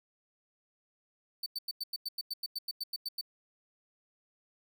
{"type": "tone bursts", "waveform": "45% pulse", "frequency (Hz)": 4538, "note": "C#8", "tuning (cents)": 40, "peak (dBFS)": -33, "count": 15, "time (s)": [1.43, 3.212], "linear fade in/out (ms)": 5, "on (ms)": 32, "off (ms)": 93, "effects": []}